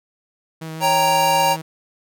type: tone with vibrato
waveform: sawtooth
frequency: 160 Hz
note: D#3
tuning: 49 cents sharp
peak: -25 dBFS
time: 0.61-1.62 s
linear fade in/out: 10 ms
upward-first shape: sine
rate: 6.6 Hz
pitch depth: 13 cents each way
type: chord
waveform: square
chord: G diminished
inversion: second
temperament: equal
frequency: 554.4 / 784 / 932.3 Hz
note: Db5 / G5 / Bb5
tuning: 0 / 0 / 0 cents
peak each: -23 / -21 / -17 dBFS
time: 0.8-1.57 s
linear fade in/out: 50 ms
effects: none